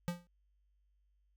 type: tone with exponential decay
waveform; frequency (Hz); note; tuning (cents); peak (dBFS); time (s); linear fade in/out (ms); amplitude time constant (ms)
square; 174.61; F3; 0; -31; 0.08-0.27; 0; 40
effects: added 50 Hz sine -70 dBFS peak until 1.36 s